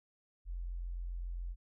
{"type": "tone", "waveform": "sine", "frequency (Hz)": 43.64, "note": "F1", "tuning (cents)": -1, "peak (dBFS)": -37, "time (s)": [0.45, 1.56], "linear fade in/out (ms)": 50, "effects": []}